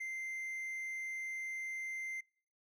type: tone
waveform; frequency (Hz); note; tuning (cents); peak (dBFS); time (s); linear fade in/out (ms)
triangle; 2085; C7; -7; -37; 0-2.21; 10
effects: noise-tail reverb RT60 0.5 s tail -25 dB re dry